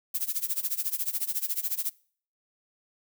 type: noise with tremolo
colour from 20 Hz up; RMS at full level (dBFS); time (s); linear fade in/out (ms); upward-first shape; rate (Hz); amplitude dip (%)
violet; -27; 0.14-1.9; 10; sine; 14; 90
effects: noise-tail reverb RT60 0.5 s tail -24 dB re dry